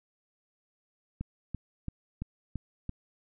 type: click train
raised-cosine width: 5 ms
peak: -22 dBFS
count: 6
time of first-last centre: 1.21-2.894 s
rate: 2.97 Hz
effects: none